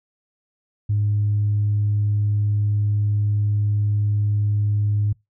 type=tone; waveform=sine; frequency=103.83 Hz; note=G#2; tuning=in tune; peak=-16 dBFS; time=0.89-5.13 s; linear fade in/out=10 ms; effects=noise-tail reverb RT60 0.2 s tail -25 dB re dry + tanh soft clip ceiling -13 dBFS